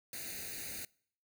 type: noise with comb filter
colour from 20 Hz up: white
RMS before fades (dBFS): -43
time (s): 0.13-0.85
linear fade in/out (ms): 2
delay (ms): 0.46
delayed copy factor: +0.95
effects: noise-tail reverb RT60 0.6 s tail -25 dB re dry